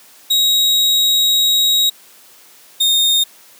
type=tone pair in turn; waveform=40% pulse; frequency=3804 / 3683 Hz; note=A#7 / A#7; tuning=+34 / -22 cents; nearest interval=minor second; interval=56 cents; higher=first; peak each=-10 dBFS; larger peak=neither; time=0.3-1.9 / 2.8-3.24 s; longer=first; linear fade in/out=10 ms; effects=white hiss -45 dBFS RMS until 3.59 s + high-pass 200 Hz 12 dB/octave